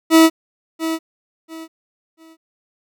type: tone with echo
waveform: 40% pulse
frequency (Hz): 323.6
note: E4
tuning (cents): -32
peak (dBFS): -6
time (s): 0.1-0.3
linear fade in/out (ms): 50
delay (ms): 690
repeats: 3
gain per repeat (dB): -12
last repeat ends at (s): 2.37
effects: none